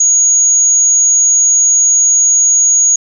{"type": "tone", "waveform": "sine", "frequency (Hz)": 6680, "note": "G#8", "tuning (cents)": 9, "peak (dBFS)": -6, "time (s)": [0, 2.96], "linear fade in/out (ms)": 5, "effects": []}